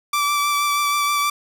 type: tone with vibrato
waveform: sawtooth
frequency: 1163 Hz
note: D6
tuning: 17 cents flat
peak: -14 dBFS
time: 0.13-1.3 s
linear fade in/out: 5 ms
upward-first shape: triangle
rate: 6.3 Hz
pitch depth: 20 cents each way
effects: none